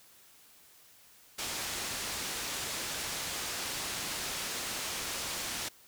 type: low-pass noise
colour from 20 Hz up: white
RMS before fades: -37 dBFS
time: 1.38-5.69 s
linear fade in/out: 10 ms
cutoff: 7800 Hz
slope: 12 dB/octave
effects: white hiss -59 dBFS RMS until 5.87 s